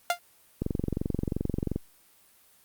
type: tone with exponential decay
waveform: sawtooth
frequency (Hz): 698.5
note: F5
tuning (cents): 0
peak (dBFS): -15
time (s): 0.1-0.19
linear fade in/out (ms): 2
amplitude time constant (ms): 19
type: click train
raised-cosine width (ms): 3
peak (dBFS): -15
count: 27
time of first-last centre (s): 0.62-1.76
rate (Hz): 22.8
effects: white hiss -60 dBFS RMS until 2.64 s + Opus 24 kbps